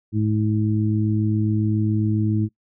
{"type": "harmonic tone", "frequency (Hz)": 107.3, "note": "A2", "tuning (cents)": -43, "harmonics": [1, 2, 3], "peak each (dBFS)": [-20, -23, -25], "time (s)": [0.12, 2.49], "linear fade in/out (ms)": 50, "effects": ["noise-tail reverb RT60 0.1 s tail -21 dB re dry"]}